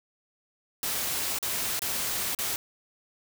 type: noise with dropouts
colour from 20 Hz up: white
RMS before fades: -30 dBFS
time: 0.83-2.56 s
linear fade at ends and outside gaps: 1 ms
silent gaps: 1.387-1.427 / 1.793-1.819 / 2.349-2.388 s
effects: none